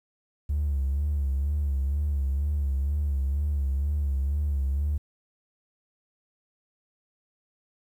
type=tone with vibrato; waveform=triangle; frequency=70.7 Hz; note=C#2; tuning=35 cents sharp; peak=-20 dBFS; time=0.49-4.98 s; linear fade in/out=10 ms; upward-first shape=sine; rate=2.1 Hz; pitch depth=82 cents each way; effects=tanh soft clip ceiling -20 dBFS + 10-bit

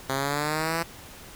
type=linear sweep; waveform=5% pulse; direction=up; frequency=132.5 to 168.4 Hz; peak=-14 dBFS; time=0.09-0.83 s; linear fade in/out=5 ms; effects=pink hiss -45 dBFS RMS until 1.35 s

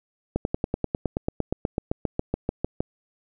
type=slowing click train; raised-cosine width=2 ms; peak=-10 dBFS; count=21; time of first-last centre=0.36-2.805 s; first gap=91 ms; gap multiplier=1.03; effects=none

